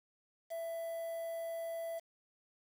triangle tone with quantisation, 664 Hz, E5, 12 cents sharp, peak -36 dBFS, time 0.5-2 s, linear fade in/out 20 ms, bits 9, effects none

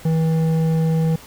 sine tone with hard clipping, 161.3 Hz, E3, 37 cents flat, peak -17 dBFS, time 0.05-1.16 s, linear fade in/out 5 ms, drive 8 dB, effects pink hiss -42 dBFS RMS until 1.26 s

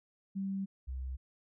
sine tone pair in turn, 194.4 / 64.87 Hz, G3 / C2, -14 / -14 cents, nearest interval octave + perfect fifth, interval 1900 cents, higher first, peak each -33 / -36 dBFS, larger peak first, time 0.35-0.66 / 0.87-1.17 s, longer first, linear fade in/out 20 ms, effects none

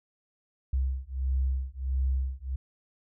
sine beating tone pair, 65 / 66.5 Hz, C2 / C2, -11 / +29 cents, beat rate 1.5 Hz, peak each -29 dBFS, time 0.73-2.56 s, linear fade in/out 5 ms, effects none

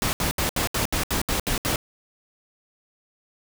pink noise bursts, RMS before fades -24 dBFS, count 10, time 0.02-1.759 s, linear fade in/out 0 ms, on 110 ms, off 71 ms, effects none

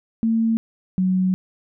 sine tone pair in turn, 225.8 / 185.81 Hz, A3 / F#3, +45 / +8 cents, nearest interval minor third, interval 337 cents, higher first, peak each -16 dBFS, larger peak neither, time 0.23-0.57 / 0.98-1.34 s, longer second, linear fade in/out 0 ms, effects none

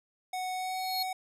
square tone with pitch glide, 740 to 748.6 Hz, F#5 to F#5, 0 to +20 cents, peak -33 dBFS, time 0.33-1.13 s, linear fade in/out 5 ms, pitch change +20 cents, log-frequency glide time 0.54-0.78 s
square tone with exponential growth, 4300 Hz, C8, 47 cents sharp, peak -29 dBFS, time 0.43-1.03 s, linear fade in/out 5 ms, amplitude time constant 130 ms
effects resampled to 32000 Hz

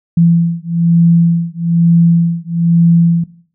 sine beating tone pair, 168.2 / 169.3 Hz, E3 / E3, +35 / +46 cents, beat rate 1.1 Hz, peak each -11 dBFS, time 0.17-3.24 s, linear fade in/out 5 ms, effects noise-tail reverb RT60 0.5 s tail -17 dB re dry

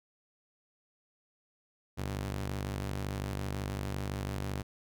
sawtooth ring-modulated tone, 98 Hz, G2, in tune, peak -27 dBFS, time 1.97-4.63 s, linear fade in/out 20 ms, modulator 26.2 Hz, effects none

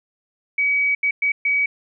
sine tone bursts at uneven times, 2270 Hz, C#7, 41 cents sharp, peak -16 dBFS, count 4, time 0.58-0.95 / 1.03-1.11 / 1.22-1.32 / 1.45-1.66 s, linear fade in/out 5 ms, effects none

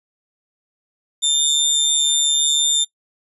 25% pulse tone with amplitude modulation, 3599 Hz, A7, 38 cents sharp, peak -9 dBFS, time 1.22-2.85 s, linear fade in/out 20 ms, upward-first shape sine, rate 146 Hz, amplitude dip 50%, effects noise-tail reverb RT60 0.1 s tail -21 dB re dry + resampled to 32000 Hz

